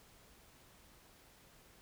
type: silence
effects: pink hiss -63 dBFS RMS until 1.81 s